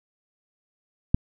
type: click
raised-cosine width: 5 ms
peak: -5 dBFS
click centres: 1.145 s
effects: none

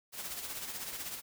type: noise with tremolo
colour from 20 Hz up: white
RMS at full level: -39 dBFS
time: 0.12-1.22 s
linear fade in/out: 50 ms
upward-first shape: sine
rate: 16 Hz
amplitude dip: 50%
effects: none

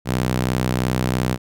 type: tone with high-pass filter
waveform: sawtooth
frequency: 63 Hz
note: B1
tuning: 35 cents sharp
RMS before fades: -21 dBFS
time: 0.05-1.38 s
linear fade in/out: 50 ms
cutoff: 130 Hz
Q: 1.2
effects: none

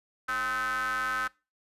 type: ring-modulated tone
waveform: square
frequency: 123.47 Hz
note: B2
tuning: in tune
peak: -26 dBFS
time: 0.28-1.28 s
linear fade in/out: 10 ms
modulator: 1410 Hz
effects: noise-tail reverb RT60 0.3 s tail -23 dB re dry + resampled to 32000 Hz

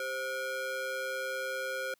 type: ring-modulated tone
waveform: square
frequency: 460 Hz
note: A#4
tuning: 23 cents flat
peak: -31 dBFS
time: 0-1.94 s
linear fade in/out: 2 ms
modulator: 985 Hz
effects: white hiss -72 dBFS RMS until 1.99 s

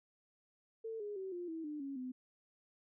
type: tone with pitch steps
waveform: sine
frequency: 448.4 / 413.6 / 381.4 / 351.8 / 324.5 / 299.3 / 276 / 254.6 Hz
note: A4 / G#4 / G4 / F4 / E4 / D4 / C#4 / C4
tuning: +33 / -7 / -47 / +13 / -27 / +33 / -7 / -47 cents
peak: -40 dBFS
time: 0.84-2.12 s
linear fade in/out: 10 ms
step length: 160 ms
effects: none

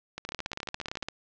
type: two click trains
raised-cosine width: 0.2 ms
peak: -19 / -16 dBFS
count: 13 / 15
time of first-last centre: 0.18-1.025 / 0.29-1.085 s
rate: 14.2 / 17.6 Hz
effects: low-pass 6000 Hz 12 dB/octave

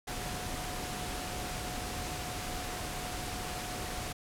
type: tone in noise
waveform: sine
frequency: 726 Hz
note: F#5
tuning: 33 cents flat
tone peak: -44 dBFS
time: 0.07-4.13 s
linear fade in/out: 10 ms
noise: pink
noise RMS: -38 dBFS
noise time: 0.07-4.13 s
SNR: -9 dB
effects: low-pass 12000 Hz 12 dB/octave

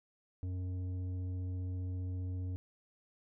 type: tone with tanh clipping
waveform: triangle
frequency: 91.5 Hz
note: F#2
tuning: 19 cents flat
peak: -37 dBFS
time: 0.43-2.56 s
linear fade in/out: 0 ms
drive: 13 dB
effects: none

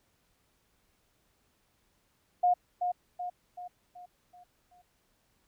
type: tone with echo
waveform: sine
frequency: 716 Hz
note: F5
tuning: 43 cents sharp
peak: -21 dBFS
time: 2.43-2.54 s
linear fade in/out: 10 ms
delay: 380 ms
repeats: 6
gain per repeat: -6 dB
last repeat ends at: 4.82 s
effects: pink hiss -72 dBFS RMS until 5.47 s

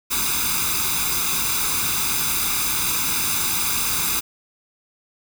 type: noise with comb filter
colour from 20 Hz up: white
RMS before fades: -22 dBFS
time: 0.1-4.21 s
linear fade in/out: 20 ms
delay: 0.81 ms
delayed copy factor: +0.8
effects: none

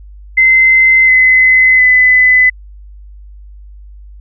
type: tone with pitch steps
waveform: sine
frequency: 2063 / 2036 / 2009 Hz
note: C7 / C7 / B6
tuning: -25 / -48 / +29 cents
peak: -4 dBFS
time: 0.37-2.5 s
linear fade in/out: 10 ms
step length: 710 ms
effects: added 50 Hz sine -31 dBFS peak until 4.2 s

